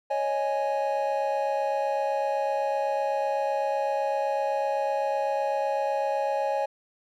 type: chord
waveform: triangle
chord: C# suspended second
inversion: none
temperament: equal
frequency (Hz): 554.4 / 622.3 / 830.6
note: C#5 / D#5 / G#5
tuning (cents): 0 / 0 / 0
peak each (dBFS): -26 / -29 / -26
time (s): 0.1-6.66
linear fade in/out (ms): 10
effects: none